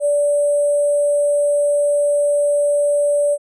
sine tone with sample-and-hold, 581 Hz, D5, 19 cents flat, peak -13 dBFS, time 0-3.38 s, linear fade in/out 50 ms, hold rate 8820 Hz, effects resampled to 22050 Hz

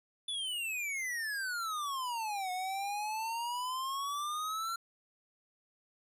square exponential two-way sweep, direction down then up, 3504 to 727 to 1372 Hz, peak -35 dBFS, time 0.28-4.76 s, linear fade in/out 5 ms, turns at 2.51 s, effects resampled to 32000 Hz

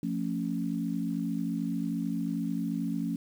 sine chord, F augmented, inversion none, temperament equal with one note detuned, 174.61 / 223.7 / 277.2 Hz, F3 / A3 / C#4, 0 / +29 / 0 cents, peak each -33 dBFS, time 0.03-3.16 s, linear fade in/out 2 ms, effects 9-bit

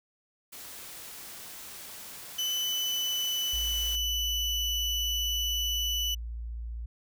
white noise, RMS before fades -44 dBFS, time 0.52-3.96 s, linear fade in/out 10 ms
35% pulse tone with pitch glide, 3000 to 2972 Hz, F#7 to F#7, +23 to +7 cents, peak -26 dBFS, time 2.38-6.15 s, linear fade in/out 10 ms, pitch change -16 cents, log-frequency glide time 2.59-4.71 s
sine tone, 57.6 Hz, A#1, 20 cents flat, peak -34 dBFS, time 3.53-6.86 s, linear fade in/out 5 ms
effects none

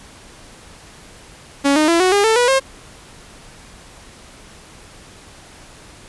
sawtooth tone with pitch steps, 280 / 307.1 / 336.8 / 369.5 / 405.2 / 444.5 / 487.5 / 534.7 Hz, C#4 / D#4 / E4 / F#4 / G#4 / A4 / B4 / C5, +18 / -23 / +37 / -2 / -43 / +18 / -23 / +37 cents, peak -8 dBFS, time 1.64-2.6 s, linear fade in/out 20 ms, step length 120 ms, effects pink hiss -42 dBFS RMS until 6.08 s + resampled to 24000 Hz

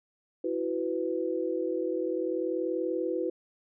sine chord, E suspended second, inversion none, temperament equal with one note detuned, 329.6 / 370 / 498.2 Hz, E4 / F#4 / B4, 0 / 0 / +15 cents, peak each -32 dBFS, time 0.44-3.3 s, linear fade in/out 5 ms, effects none

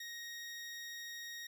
20% pulse tone, 1874 Hz, A#6, 9 cents sharp, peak -39 dBFS, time 0-1.47 s, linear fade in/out 5 ms, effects none

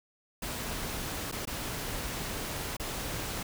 pink noise with dropouts, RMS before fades -36 dBFS, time 0.42-3.43 s, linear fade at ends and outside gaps 5 ms, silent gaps 1.315-1.323 / 1.454-1.472 / 2.768-2.797 s, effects none

